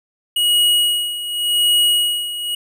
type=tone with tremolo; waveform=square; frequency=2901 Hz; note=F#7; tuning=35 cents flat; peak=-12 dBFS; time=0.36-2.55 s; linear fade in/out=5 ms; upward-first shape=sine; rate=0.88 Hz; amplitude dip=75%; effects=none